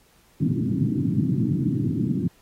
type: band-pass noise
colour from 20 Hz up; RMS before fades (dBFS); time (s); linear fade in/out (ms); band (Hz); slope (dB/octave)
pink; -23; 0.4-2.28; 10; 110 to 310; 48
effects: pink hiss -59 dBFS RMS until 2.41 s + AAC 48 kbps